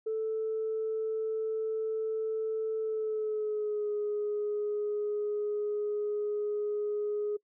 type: tone with pitch glide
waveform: sine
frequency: 440 to 417 Hz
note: A4 to G#4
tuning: 0 to +7 cents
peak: -28 dBFS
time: 0.06-7.37 s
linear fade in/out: 10 ms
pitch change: -93 cents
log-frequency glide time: 2.79-3.9 s
effects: noise-tail reverb RT60 0.1 s tail -24 dB re dry + tanh soft clip ceiling -25 dBFS